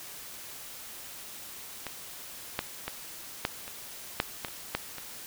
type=clicks; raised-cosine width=0.3 ms; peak=-19 / -12 / -16 / -10 / -25 / -8 / -16 / -26 / -11 / -23 dBFS; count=10; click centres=1.867 / 2.591 / 2.88 / 3.451 / 3.679 / 4.201 / 4.448 / 4.484 / 4.75 / 4.983 s; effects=white hiss -44 dBFS RMS until 5.26 s